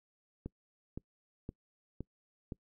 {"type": "click train", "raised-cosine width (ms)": 3, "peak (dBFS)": -27, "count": 5, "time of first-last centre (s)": [0.46, 2.522], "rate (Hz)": 1.94, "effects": ["noise-tail reverb RT60 0.1 s tail -25 dB re dry"]}